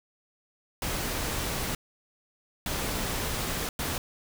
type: noise bursts at uneven times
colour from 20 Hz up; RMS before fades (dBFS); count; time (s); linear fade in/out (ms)
pink; -31; 3; 0.82-1.75 / 2.66-3.69 / 3.79-3.98; 2
effects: none